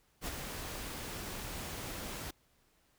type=noise with ADSR envelope; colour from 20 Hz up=pink; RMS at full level=-37 dBFS; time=0.21-2.31 s; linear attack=60 ms; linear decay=25 ms; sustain=-5 dB; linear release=8 ms; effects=pink hiss -71 dBFS RMS until 2.98 s